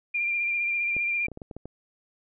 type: tone with vibrato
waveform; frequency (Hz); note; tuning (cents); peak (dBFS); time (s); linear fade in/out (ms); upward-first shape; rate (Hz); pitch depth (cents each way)
sine; 2389; D7; +29; -24; 0.14-1.27; 10; sine; 15; 25
type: clicks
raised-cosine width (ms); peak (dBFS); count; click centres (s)
2; -25; 8; 0.966 / 1.284 / 1.317 / 1.374 / 1.418 / 1.512 / 1.566 / 1.656
effects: none